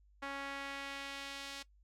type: tone with band-pass filter sweep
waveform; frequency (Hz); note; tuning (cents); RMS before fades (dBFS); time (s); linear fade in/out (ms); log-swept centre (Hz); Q
sawtooth; 277.2; C#4; 0; -44; 0.22-1.63; 10; 1500 to 4300; 1
effects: noise-tail reverb RT60 0.1 s tail -19 dB re dry + added 50 Hz sine -63 dBFS peak until 1.83 s